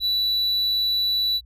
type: tone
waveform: triangle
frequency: 3951 Hz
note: B7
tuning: in tune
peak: -18 dBFS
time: 0-1.41 s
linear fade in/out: 50 ms
effects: added 60 Hz sine -46 dBFS peak until 1.45 s